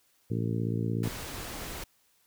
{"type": "harmonic tone", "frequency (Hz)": 56.8, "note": "A#1", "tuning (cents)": -44, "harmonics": [2, 3, 4, 5, 6, 7, 8], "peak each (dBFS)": [-30, -34, -36, -38, -40, -41, -42], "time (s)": [0.3, 1.09], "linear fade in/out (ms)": 10}
{"type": "noise", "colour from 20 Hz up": "pink", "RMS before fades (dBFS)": -39, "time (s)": [1.03, 1.84], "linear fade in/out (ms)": 5}
{"effects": ["white hiss -68 dBFS RMS until 2.26 s"]}